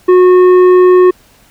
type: tone with tanh clipping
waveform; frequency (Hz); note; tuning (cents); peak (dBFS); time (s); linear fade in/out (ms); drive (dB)
triangle; 364.5; F#4; -26; -4; 0.08-1.11; 10; 13
effects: pink hiss -46 dBFS RMS until 1.5 s